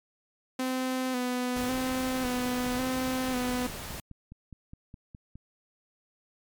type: tone with vibrato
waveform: sawtooth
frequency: 253.3 Hz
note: B3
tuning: 44 cents sharp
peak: -24 dBFS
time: 0.59-3.67 s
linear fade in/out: 5 ms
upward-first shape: square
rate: 0.91 Hz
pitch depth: 30 cents each way
type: noise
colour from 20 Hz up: pink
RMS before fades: -39 dBFS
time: 1.56-4 s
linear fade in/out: 2 ms
type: click train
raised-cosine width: 5 ms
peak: -32 dBFS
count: 16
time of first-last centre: 2.25-5.356 s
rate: 4.83 Hz
effects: MP3 96 kbps